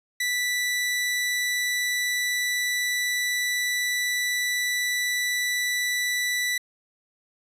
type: tone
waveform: sawtooth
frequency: 1972 Hz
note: B6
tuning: 3 cents flat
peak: -20 dBFS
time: 0.2-6.58 s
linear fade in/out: 5 ms
effects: resampled to 32000 Hz